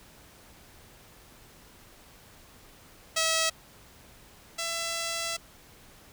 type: tone pair in turn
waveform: 5% pulse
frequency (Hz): 647 / 668.7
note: E5 / E5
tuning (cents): -32 / +25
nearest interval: minor second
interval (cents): 57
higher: second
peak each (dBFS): -13 / -19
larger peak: first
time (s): 3.16-3.5 / 4.58-5.37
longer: second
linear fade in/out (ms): 10
effects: pink hiss -54 dBFS RMS until 6.12 s